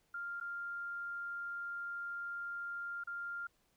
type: tone with dropouts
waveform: sine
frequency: 1396.9 Hz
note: F6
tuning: in tune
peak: -39 dBFS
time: 0.14-3.47 s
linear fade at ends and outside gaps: 5 ms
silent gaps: 0.401-0.41 / 3.038-3.072 s
effects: pink hiss -75 dBFS RMS until 3.76 s